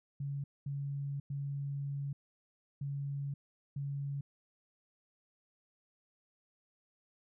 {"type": "tone bursts at uneven times", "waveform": "sine", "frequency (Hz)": 140.5, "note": "C#3", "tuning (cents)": 24, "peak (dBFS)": -35, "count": 5, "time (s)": [[0.2, 0.44], [0.66, 1.2], [1.3, 2.13], [2.81, 3.34], [3.76, 4.21]], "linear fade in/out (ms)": 5, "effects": []}